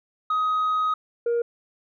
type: tone pair in turn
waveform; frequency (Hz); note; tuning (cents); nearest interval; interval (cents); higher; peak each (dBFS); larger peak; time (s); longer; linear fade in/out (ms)
sine; 1258 / 471.2; D#6 / A#4; +19 / +19; octave + perfect fourth; 1700; first; -18; neither; 0.3-0.94 / 1.26-1.42; first; 5
effects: tanh soft clip ceiling -19 dBFS